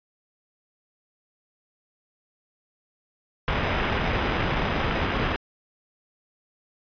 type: noise with sample-and-hold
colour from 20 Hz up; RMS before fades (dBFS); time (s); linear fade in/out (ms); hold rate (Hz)
pink; -25; 3.48-5.36; 0; 4410
effects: resampled to 11025 Hz